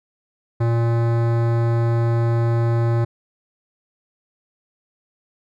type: tone with hard clipping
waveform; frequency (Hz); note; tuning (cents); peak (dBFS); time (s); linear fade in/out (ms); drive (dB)
sine; 116.54; A#2; 0; -18; 0.6-3.05; 10; 18
effects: none